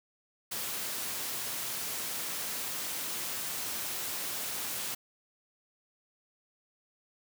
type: high-pass noise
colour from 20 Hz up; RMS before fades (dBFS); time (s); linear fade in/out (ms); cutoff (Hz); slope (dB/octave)
white; -36; 0.51-4.95; 10; 100; 12
effects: none